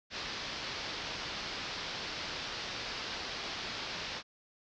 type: low-pass noise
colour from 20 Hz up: white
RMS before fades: -40 dBFS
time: 0.1-4.23 s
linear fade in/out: 50 ms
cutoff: 5300 Hz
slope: 48 dB/octave
effects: none